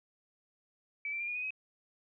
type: tone with pitch steps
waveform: sine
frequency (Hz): 2300 / 2346 / 2392 / 2440 / 2488 / 2537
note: D7 / D7 / D7 / D#7 / D#7 / D#7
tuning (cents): -37 / -2 / +31 / -34 / -1 / +33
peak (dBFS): -34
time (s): 1.05-1.506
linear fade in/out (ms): 2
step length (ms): 76
effects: none